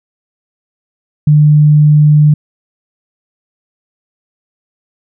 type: tone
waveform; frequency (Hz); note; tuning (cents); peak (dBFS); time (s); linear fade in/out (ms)
sine; 150; D3; +37; -3; 1.27-2.34; 5
effects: none